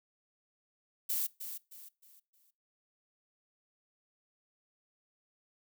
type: noise with echo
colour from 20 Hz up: violet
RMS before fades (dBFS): -33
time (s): 1.09-1.27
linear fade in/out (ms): 10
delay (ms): 310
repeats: 4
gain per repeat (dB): -9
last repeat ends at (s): 2.51
effects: noise-tail reverb RT60 0.3 s tail -22 dB re dry